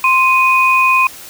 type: tone pair together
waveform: sine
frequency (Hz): 1046.5 / 2489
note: C6 / D#7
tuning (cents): 0 / 0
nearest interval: octave + minor third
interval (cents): 1500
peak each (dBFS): -11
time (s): 0.04-1.07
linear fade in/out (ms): 2
effects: white hiss -34 dBFS RMS until 1.29 s